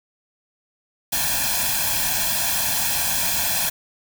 white noise with comb filter, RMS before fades -22 dBFS, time 1.12-3.7 s, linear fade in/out 10 ms, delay 1.2 ms, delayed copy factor +0.9, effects none

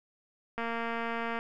click train, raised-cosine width 0.5 ms, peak -20 dBFS, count 188, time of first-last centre 0.58-1.39 s, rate 231 Hz, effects none

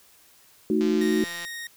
sine chord, D# diminished, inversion second, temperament equal, 220 / 311.1 / 370 Hz, A3 / D#4 / F#4, 0 / 0 / 0 cents, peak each -24 dBFS, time 0.7-1.24 s, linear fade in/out 2 ms
click train, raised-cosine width 0.2 ms, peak -21 dBFS, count 111, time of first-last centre 0.81-1.45 s, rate 172 Hz
sawtooth tone, 1864.7 Hz, A#6, in tune, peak -30 dBFS, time 1.01-1.67 s, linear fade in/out 2 ms
effects white hiss -56 dBFS RMS until 1.76 s

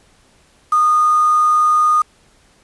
sine tone with quantisation, 1229 Hz, D#6, 22 cents flat, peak -10 dBFS, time 0.72-2.02 s, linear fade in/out 5 ms, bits 5, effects pink hiss -53 dBFS RMS until 2.63 s + resampled to 24000 Hz

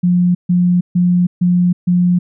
sine tone bursts, 177.7 Hz, F3, 30 cents sharp, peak -9 dBFS, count 5, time 0.03-2.19 s, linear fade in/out 10 ms, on 320 ms, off 140 ms, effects none

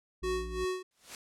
harmonic tone, 57.7 Hz, A#1, 17 cents flat, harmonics 1 / 3 / 5, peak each -38 / -48 / -52 dBFS, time 0.22-0.65 s, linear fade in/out 10 ms
square tone with tremolo, 370 Hz, F#4, in tune, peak -30 dBFS, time 0.23-0.83 s, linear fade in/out 10 ms, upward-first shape sine, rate 2.9 Hz, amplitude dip 80%
white noise with exponential growth, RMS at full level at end -39 dBFS, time 0.91-1.15 s, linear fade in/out 1 ms, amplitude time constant 51 ms
effects low-pass 9000 Hz 12 dB/octave

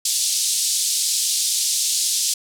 white band-pass noise, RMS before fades -21 dBFS, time 0.05-2.34 s, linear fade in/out 5 ms, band 3800 to 9400 Hz, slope 24 dB/octave, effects none

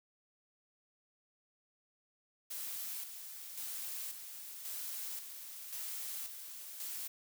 blue noise with tremolo, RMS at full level -42 dBFS, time 2.5-7.08 s, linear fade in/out 10 ms, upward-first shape square, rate 0.93 Hz, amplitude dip 50%, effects none

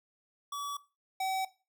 square tone pair in turn, 1142 / 762.2 Hz, D6 / G5, -49 / -49 cents, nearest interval perfect fifth, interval 700 cents, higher first, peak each -36 / -31 dBFS, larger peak second, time 0.52-0.77 / 1.2-1.45 s, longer neither, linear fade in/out 5 ms, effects noise-tail reverb RT60 0.3 s tail -17 dB re dry

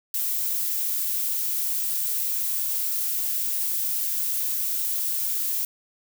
violet noise, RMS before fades -26 dBFS, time 0.14-5.65 s, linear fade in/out 2 ms, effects none

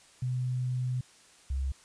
sine tone pair in turn, 126.2 / 67.1 Hz, B2 / C2, +38 / +44 cents, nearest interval major seventh, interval 1094 cents, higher first, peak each -28 dBFS, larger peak neither, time 0.22-1.01 / 1.5-1.72 s, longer first, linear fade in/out 5 ms, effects white hiss -58 dBFS RMS until 1.84 s + resampled to 22050 Hz

